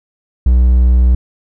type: tone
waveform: triangle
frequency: 61.74 Hz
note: B1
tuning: in tune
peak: -4 dBFS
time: 0.46-1.15 s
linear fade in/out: 5 ms
effects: none